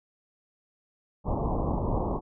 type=low-pass noise; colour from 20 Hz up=pink; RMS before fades=-28 dBFS; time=1.24-2.21 s; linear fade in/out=50 ms; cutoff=1100 Hz; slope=96 dB/octave; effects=none